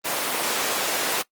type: high-pass noise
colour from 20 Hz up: pink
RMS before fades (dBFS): -25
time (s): 0.04-1.23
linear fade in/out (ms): 20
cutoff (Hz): 440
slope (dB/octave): 12
effects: noise-tail reverb RT60 0.1 s tail -21 dB re dry + Opus 24 kbps